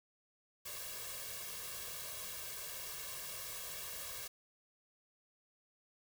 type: noise with comb filter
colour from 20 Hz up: white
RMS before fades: -45 dBFS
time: 0.65-4.28 s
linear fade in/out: 10 ms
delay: 1.8 ms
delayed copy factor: +0.95
effects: none